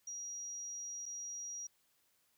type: tone with dropouts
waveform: triangle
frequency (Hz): 5740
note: F8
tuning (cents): +47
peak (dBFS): -38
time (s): 0.07-1.67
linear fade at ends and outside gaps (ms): 5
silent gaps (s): 1.057-1.061
effects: tanh soft clip ceiling -40 dBFS + white hiss -75 dBFS RMS until 2.37 s